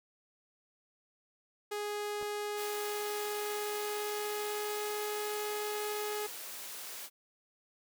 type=tone with pitch glide; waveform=sawtooth; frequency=415.3 to 419.6 Hz; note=G#4 to G#4; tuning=0 to +18 cents; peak=-31 dBFS; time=1.71-6.27 s; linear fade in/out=10 ms; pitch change=+18 cents; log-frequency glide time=2.3-5.29 s
type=clicks; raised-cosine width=1 ms; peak=-37 / -33 dBFS; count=2; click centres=2.214 / 2.227 s
type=high-pass noise; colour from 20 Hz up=white; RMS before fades=-44 dBFS; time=2.55-7.1 s; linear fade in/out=50 ms; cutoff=320 Hz; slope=12 dB/octave
effects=none